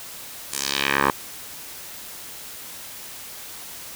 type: tone with band-pass filter sweep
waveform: 10% pulse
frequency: 69.3 Hz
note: C#2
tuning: in tune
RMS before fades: -23 dBFS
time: 0.52-1.11 s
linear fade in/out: 5 ms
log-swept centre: 9200 to 1000 Hz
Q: 1.6
effects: white hiss -38 dBFS RMS until 3.95 s